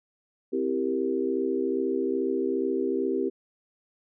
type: chord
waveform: sine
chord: C dominant seventh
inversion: none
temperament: equal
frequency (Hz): 261.6 / 329.6 / 392 / 466.2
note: C4 / E4 / G4 / Bb4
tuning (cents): 0 / 0 / 0 / 0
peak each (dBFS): -30 / -31 / -27 / -33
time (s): 0.52-3.3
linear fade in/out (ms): 20
effects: none